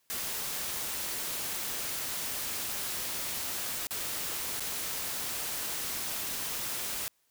white noise with dropouts, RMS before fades -35 dBFS, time 0.1-7.08 s, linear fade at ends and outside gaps 0 ms, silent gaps 3.87-3.908 / 4.597-4.605 s, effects white hiss -72 dBFS RMS until 7.3 s

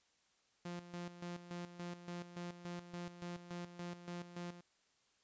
sawtooth tone with tremolo, 174.8 Hz, F3, 2 cents sharp, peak -39 dBFS, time 0.65-4.61 s, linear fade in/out 5 ms, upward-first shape square, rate 3.5 Hz, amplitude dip 70%, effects white hiss -75 dBFS RMS until 5.23 s + resampled to 16000 Hz

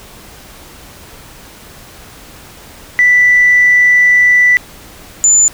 sine tone pair in turn, 1975.5 / 7040 Hz, B6 / A8, 0 / 0 cents, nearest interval octave + minor seventh, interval 2200 cents, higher second, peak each -4 dBFS, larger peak neither, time 2.99-4.57 / 5.24-5.48 s, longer first, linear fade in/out 0 ms, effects tanh soft clip ceiling 0 dBFS + pink hiss -36 dBFS RMS until 5.53 s

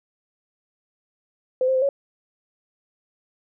sine tone with pitch steps, 512 / 525 / 518 / 556 Hz, C5 / C5 / C5 / C#5, -38 / +6 / -17 / +5 cents, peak -17 dBFS, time 1.61-1.89 s, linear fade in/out 2 ms, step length 70 ms, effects none

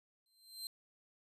sawtooth tone with exponential growth, 4131 Hz, C8, 23 cents flat, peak -36 dBFS, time 0.26-0.67 s, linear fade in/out 1 ms, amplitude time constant 88 ms, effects resampled to 32000 Hz

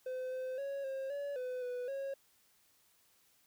triangle tone with pitch steps, 512 / 515 / 555 / 535 / 569 / 504 / 494.4 / 547 Hz, C5 / C5 / C#5 / C5 / C#5 / B4 / B4 / C#5, -38 / -28 / +2 / +38 / +45 / +35 / +2 / -23 cents, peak -35 dBFS, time 0.06-2.14 s, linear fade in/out 5 ms, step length 260 ms, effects white hiss -70 dBFS RMS until 3.46 s

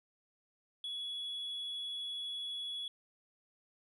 sine tone, 3378 Hz, G#7, 29 cents sharp, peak -36 dBFS, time 0.84-2.88 s, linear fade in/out 2 ms, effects tanh soft clip ceiling -36 dBFS + 13-bit

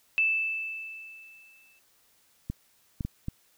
sine tone with exponential decay, 2637 Hz, E7, in tune, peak -20 dBFS, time 0.18-1.79 s, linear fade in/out 0 ms, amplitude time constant 350 ms
clicks, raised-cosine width 5 ms, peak -19 dBFS, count 4, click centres 2.5 / 3.008 / 3.05 / 3.284 s
effects white hiss -65 dBFS RMS until 3.57 s

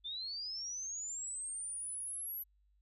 sine linear sweep, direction up, 3495 to 11840 Hz, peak -39 dBFS, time 0.04-2.44 s, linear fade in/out 20 ms, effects added 50 Hz sine -68 dBFS peak until 2.81 s

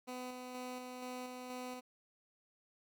15% pulse tone with tremolo, 251.5 Hz, B3, 32 cents sharp, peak -36 dBFS, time 0.07-1.81 s, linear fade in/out 20 ms, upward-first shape square, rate 2.1 Hz, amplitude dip 30%, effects none

